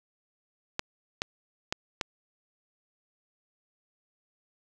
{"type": "clicks", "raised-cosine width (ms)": 0.2, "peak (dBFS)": -11, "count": 4, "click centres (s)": [0.794, 1.219, 1.725, 2.012], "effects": []}